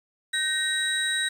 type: tone cluster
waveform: sine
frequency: 1548 / 1866 / 3848 / 8440 Hz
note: G6 / A#6 / B7 / C9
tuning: -22 / +1 / -46 / +14 cents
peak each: -31 / -27 / -27 / -31 dBFS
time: 0.33-1.29 s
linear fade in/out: 10 ms
effects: tanh soft clip ceiling -14 dBFS + 8-bit